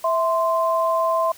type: tone pair together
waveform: sine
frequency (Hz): 656 / 1041.3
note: E5 / C6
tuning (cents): -9 / -9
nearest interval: minor sixth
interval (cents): 800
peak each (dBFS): -20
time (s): 0.04-1.32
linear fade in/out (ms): 5
effects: white hiss -46 dBFS RMS until 1.37 s